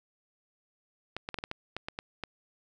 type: clicks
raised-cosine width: 0.3 ms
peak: -19 dBFS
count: 10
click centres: 1.166 / 1.289 / 1.343 / 1.387 / 1.439 / 1.514 / 1.766 / 1.885 / 1.989 / 2.237 s
effects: none